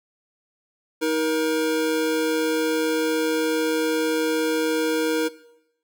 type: tone pair together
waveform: square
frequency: 316.1 / 473.6 Hz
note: D#4 / A#4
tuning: +27 / +27 cents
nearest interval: perfect fifth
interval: 700 cents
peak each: -24 dBFS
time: 1.01-5.29 s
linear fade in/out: 20 ms
effects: noise-tail reverb RT60 0.8 s tail -18 dB re dry